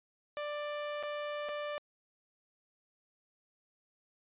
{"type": "tone with dropouts", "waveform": "sawtooth", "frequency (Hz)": 590, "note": "D5", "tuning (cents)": 8, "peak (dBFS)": -32, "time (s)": [0.37, 1.78], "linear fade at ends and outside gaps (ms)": 0, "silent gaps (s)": [[1.027, 1.034], [1.487, 1.491]], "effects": ["resampled to 8000 Hz"]}